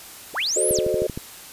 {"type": "linear two-way sweep", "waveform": "sine", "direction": "up then down", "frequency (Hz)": [47.56, 11510, 1806], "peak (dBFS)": -21, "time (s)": [0.33, 0.81], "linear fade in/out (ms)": 50, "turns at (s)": 0.7}
{"type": "chord", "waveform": "sine", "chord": "F# diminished seventh", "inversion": "none", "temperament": "equal with one note detuned", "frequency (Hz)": [370, 440, 523.3, 608.4], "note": ["F#4", "A4", "C5", "Eb5"], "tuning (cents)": [0, 0, 0, -39], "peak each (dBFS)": [-25, -25, -26, -26], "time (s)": [0.56, 1.07], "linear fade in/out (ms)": 5}
{"type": "click train", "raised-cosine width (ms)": 3, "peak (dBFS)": -16, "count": 7, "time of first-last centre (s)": [0.71, 1.175], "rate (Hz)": 12.9}
{"effects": ["white hiss -41 dBFS RMS until 1.52 s", "resampled to 32000 Hz"]}